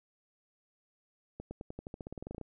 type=accelerating click train; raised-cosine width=2 ms; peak=-28 dBFS; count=17; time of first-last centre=1.4-2.413 s; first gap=110 ms; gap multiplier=0.92; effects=none